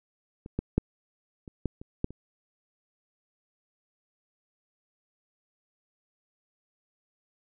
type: clicks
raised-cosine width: 3 ms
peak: -28 / -15 / -9 / -30 / -15 / -29 / -13 / -29 dBFS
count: 8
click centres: 0.461 / 0.59 / 0.78 / 1.478 / 1.657 / 1.815 / 2.044 / 2.106 s
effects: none